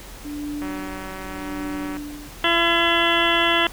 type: tone with tremolo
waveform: sine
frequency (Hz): 293.7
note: D4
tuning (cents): 0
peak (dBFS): -26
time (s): 0.24-2.29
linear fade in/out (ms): 20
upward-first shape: sine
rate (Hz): 0.83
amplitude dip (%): 80
type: click train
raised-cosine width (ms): 0.5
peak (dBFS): -20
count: 256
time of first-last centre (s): 0.62-1.969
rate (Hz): 189
type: harmonic tone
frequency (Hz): 338.1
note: E4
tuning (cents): +44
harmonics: 1 / 2 / 3 / 4 / 5 / 6 / 8 / 9 / 10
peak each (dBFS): -25 / -25 / -25 / -25 / -25 / -25 / -25 / -25 / -25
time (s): 2.44-3.67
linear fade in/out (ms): 2
effects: added 42 Hz sine -41 dBFS peak until 3.72 s + pink hiss -41 dBFS RMS until 3.72 s